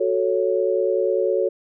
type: chord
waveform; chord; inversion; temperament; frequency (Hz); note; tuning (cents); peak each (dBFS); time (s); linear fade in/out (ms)
sine; F# minor; none; equal; 370 / 440 / 554.4; F#4 / A4 / C#5; 0 / 0 / 0; -22; 0-1.49; 10
effects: none